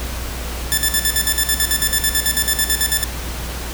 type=tone with tremolo; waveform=5% pulse; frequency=1760 Hz; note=A6; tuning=in tune; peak=-3 dBFS; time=0.72-3.04 s; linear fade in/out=0 ms; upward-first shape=square; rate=9.1 Hz; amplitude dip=75%; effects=added 60 Hz sine -26 dBFS peak until 3.73 s + pink hiss -29 dBFS RMS until 3.73 s